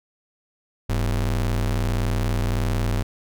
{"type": "ring-modulated tone", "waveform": "square", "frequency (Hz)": 72.7, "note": "D2", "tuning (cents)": -17, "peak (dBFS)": -18, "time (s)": [0.89, 3.03], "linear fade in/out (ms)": 10, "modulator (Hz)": 30.8, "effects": []}